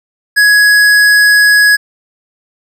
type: tone with tanh clipping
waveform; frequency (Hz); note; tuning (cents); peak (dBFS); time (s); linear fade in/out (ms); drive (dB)
sine; 1673; G#6; +12; -6; 0.36-1.77; 20; 17
effects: none